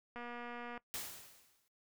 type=click train; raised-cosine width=0.5 ms; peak=-32 dBFS; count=149; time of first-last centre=0.16-0.777 s; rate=240 Hz
type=noise with exponential decay; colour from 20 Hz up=white; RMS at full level=-40 dBFS; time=0.94-1.68 s; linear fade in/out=0 ms; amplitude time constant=160 ms
effects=noise-tail reverb RT60 0.1 s tail -20 dB re dry